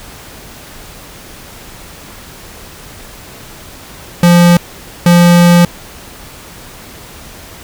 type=tone bursts at uneven times; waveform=square; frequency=173.8 Hz; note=F3; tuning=8 cents flat; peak=-4 dBFS; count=2; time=4.23-4.57 / 5.06-5.65 s; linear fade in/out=2 ms; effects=pink hiss -33 dBFS RMS until 7.63 s